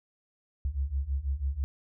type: beating tone pair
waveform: sine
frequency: 65.41 / 71.51 Hz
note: C2 / D2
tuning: 0 / -46 cents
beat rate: 6.1 Hz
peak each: -32 / -30 dBFS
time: 0.65-1.64 s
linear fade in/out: 0 ms
effects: none